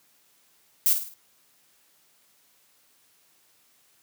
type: noise with echo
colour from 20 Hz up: violet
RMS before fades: -20 dBFS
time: 0.86-0.93 s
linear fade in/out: 0 ms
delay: 52 ms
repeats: 4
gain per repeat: -7 dB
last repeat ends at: 1.138 s
effects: white hiss -63 dBFS RMS until 4.02 s + high-pass 100 Hz 12 dB/octave